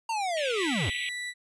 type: linear sweep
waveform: square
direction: down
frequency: 932.3 to 69.3 Hz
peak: -28 dBFS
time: 0.09-0.9 s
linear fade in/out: 5 ms
type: band-pass noise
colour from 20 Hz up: pink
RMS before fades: -35 dBFS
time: 0.37-1.09 s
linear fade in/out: 0 ms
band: 2100 to 3700 Hz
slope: 96 dB/octave
type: tone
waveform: 35% pulse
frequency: 1966 Hz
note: B6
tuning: 8 cents flat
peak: -31 dBFS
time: 0.55-1.34 s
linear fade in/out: 50 ms
effects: resampled to 22050 Hz